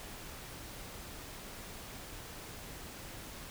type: silence
effects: pink hiss -47 dBFS RMS until 3.5 s